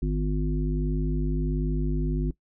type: harmonic tone with a mistuned harmonic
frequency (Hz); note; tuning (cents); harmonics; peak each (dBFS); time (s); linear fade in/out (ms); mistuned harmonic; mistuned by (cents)
50.7; G#1; -41; 1 / 3 / 5 / 7; -25 / -29 / -32 / -35; 0.02-2.31; 5; 7; -16
effects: noise-tail reverb RT60 0.1 s tail -19 dB re dry